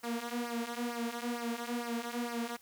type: tone with flanger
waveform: sawtooth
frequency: 237 Hz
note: A#3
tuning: 29 cents sharp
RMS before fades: -37 dBFS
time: 0.03-2.57 s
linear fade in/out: 10 ms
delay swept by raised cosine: 0.27 to 4.67 ms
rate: 2.2 Hz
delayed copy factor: -0.8
effects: white hiss -62 dBFS RMS until 2.61 s